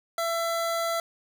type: tone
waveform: 25% pulse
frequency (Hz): 670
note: E5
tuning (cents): +28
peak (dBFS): -22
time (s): 0.18-1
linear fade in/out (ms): 2
effects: none